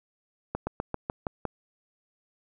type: slowing click train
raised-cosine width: 1 ms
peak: -15 dBFS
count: 7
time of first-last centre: 0.55-1.453 s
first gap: 120 ms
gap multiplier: 1.09
effects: none